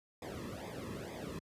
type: noise with flanger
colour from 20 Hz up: brown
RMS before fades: -43 dBFS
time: 0.22-1.39 s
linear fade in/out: 2 ms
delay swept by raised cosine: 0.69 to 1.37 ms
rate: 2.2 Hz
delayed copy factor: -0.9
effects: high-pass 80 Hz 12 dB/octave + resampled to 32000 Hz